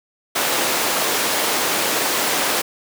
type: high-pass noise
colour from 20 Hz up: pink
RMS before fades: -20 dBFS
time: 0.35-2.62 s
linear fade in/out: 10 ms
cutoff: 390 Hz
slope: 12 dB/octave
effects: none